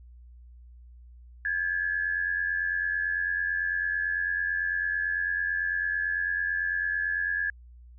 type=tone pair together; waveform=sine; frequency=1621 / 1710 Hz; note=G#6 / A6; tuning=-42 / -50 cents; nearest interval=minor second; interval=92 cents; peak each=-31 / -27 dBFS; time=1.45-7.5 s; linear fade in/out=2 ms; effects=added 60 Hz sine -47 dBFS peak until 7.98 s